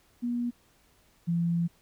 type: tone pair in turn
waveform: sine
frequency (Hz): 240.5 / 170.06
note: B3 / F3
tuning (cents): -46 / -46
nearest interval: tritone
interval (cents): 600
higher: first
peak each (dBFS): -27 / -24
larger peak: second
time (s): 0.22-0.51 / 1.27-1.68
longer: second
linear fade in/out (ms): 20
effects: pink hiss -64 dBFS RMS until 1.81 s